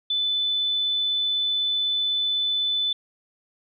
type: tone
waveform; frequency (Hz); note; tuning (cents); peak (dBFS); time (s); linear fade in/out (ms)
sine; 3504; A7; -8; -21; 0.1-2.93; 5
effects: none